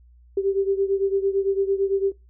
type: beating tone pair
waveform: sine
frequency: 389.6 / 398.5 Hz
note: G4 / G4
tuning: -11 / +28 cents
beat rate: 8.9 Hz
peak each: -21 / -25 dBFS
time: 0.37-2.12 s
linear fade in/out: 5 ms
effects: noise-tail reverb RT60 0.2 s tail -18 dB re dry + added 60 Hz sine -49 dBFS peak until 2.29 s